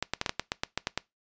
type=clicks; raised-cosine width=0.2 ms; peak=-10 dBFS; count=11; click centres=0.026 / 0.136 / 0.214 / 0.262 / 0.294 / 0.396 / 0.519 / 0.635 / 0.776 / 0.871 / 0.976 s; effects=noise-tail reverb RT60 0.2 s tail -22 dB re dry + resampled to 16000 Hz